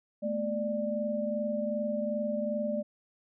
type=tone cluster; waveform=sine; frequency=217.2 / 239.8 / 592 Hz; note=A3 / A#3 / D5; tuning=-22 / +49 / +14 cents; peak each=-33 / -38 / -31 dBFS; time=0.22-2.83 s; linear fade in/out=20 ms; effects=none